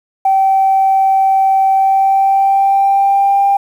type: tone with pitch glide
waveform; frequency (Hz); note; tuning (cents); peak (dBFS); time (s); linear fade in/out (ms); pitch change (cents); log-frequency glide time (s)
sine; 773 to 795.2; G5 to G5; -24 to +25; -7; 0.25-3.57; 5; +49; 1.73-3.45
effects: tanh soft clip ceiling -3 dBFS + 7-bit